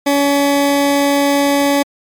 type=tone; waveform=20% pulse; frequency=282.8 Hz; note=C#4; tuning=35 cents sharp; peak=-6 dBFS; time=0.06-1.83 s; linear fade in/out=10 ms; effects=MP3 96 kbps